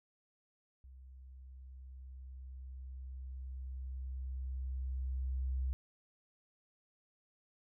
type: tone with level ramp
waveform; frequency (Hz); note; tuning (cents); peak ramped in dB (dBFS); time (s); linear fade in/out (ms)
sine; 64.9; C2; -13; -52 to -32; 0.84-5.73; 0
effects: none